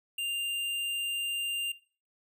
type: tone with hard clipping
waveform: sine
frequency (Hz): 2794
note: F7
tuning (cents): 0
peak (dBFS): -32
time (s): 0.18-1.72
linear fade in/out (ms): 5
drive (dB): 12
effects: noise-tail reverb RT60 0.4 s tail -18 dB re dry